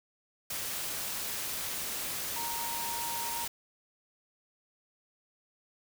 sine tone in noise, 932.3 Hz, A#5, in tune, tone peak -37 dBFS, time 2.36-3.45 s, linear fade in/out 5 ms, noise white, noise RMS -36 dBFS, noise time 0.5-3.48 s, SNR -4 dB, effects none

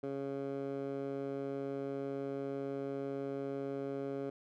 15% pulse tone with band-pass filter, 138 Hz, C#3, 7 cents flat, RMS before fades -39 dBFS, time 0.03-4.3 s, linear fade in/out 5 ms, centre 420 Hz, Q 1.3, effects none

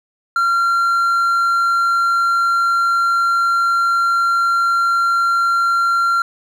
triangle tone, 1376 Hz, F6, 26 cents flat, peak -11 dBFS, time 0.36-6.22 s, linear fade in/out 2 ms, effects none

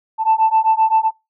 sine beating tone pair, 880 / 887.7 Hz, A5 / A5, 0 / +15 cents, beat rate 7.7 Hz, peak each -14 dBFS, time 0.18-1.11 s, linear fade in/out 50 ms, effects noise-tail reverb RT60 0.2 s tail -19 dB re dry + tanh soft clip ceiling -6 dBFS

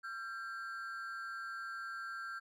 triangle ring-modulated tone, 1476 Hz, F#6, 5 cents flat, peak -36 dBFS, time 0.03-2.4 s, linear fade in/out 20 ms, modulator 110 Hz, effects none

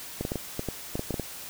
clicks, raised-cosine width 2 ms, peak -16 dBFS, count 11, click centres 0.21 / 0.251 / 0.319 / 0.357 / 0.594 / 0.687 / 0.955 / 0.994 / 1.107 / 1.142 / 1.197 s, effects white hiss -41 dBFS RMS until 1.49 s

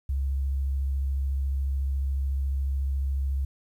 sine tone with vibrato, 68 Hz, C#2, 33 cents flat, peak -24 dBFS, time 0.09-3.45 s, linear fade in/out 5 ms, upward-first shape sine, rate 14 Hz, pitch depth 19 cents each way, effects 10-bit

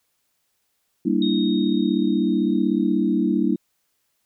sine chord, E half-diminished seventh, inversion first, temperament equal, 196 / 233.1 / 293.7 / 329.6 Hz, G3 / Bb3 / D4 / E4, 0 / 0 / 0 / 0 cents, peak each -23 dBFS, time 1.05-3.56 s, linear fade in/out 10 ms
sine tone with exponential decay, 3729 Hz, A#7, in tune, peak -26 dBFS, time 1.22-3.57 s, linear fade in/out 2 ms, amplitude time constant 510 ms
effects white hiss -71 dBFS RMS until 4.25 s

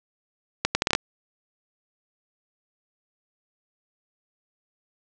accelerating click train, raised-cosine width 0.2 ms, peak -3 dBFS, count 7, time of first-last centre 0.65-0.951 s, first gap 100 ms, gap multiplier 0.71, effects resampled to 22050 Hz + 7-bit

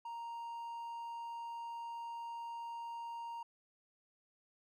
triangle tone, 932.3 Hz, A#5, in tune, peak -40 dBFS, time 0.05-3.43 s, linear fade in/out 5 ms, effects none

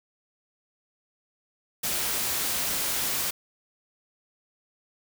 white noise, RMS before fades -28 dBFS, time 1.83-3.31 s, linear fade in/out 10 ms, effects none

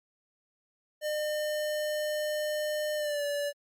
square tone with pitch glide, 605 to 577.7 Hz, D#5 to D5, -49 to -29 cents, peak -30 dBFS, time 1.01-3.53 s, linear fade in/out 50 ms, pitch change -80 cents, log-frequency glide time 2.96-3.23 s, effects Opus 48 kbps

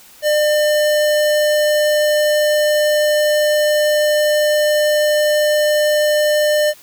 square tone, 601 Hz, D5, 40 cents sharp, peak -13 dBFS, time 0.22-6.74 s, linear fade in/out 50 ms, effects white hiss -44 dBFS RMS until 6.82 s

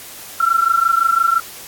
sine tone pair together, 1341 / 1366.8 Hz, E6 / F6, +29 / -38 cents, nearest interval unison, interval 33 cents, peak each -15 dBFS, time 0.4-1.4 s, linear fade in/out 5 ms, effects white hiss -35 dBFS RMS until 1.67 s + AAC 64 kbps

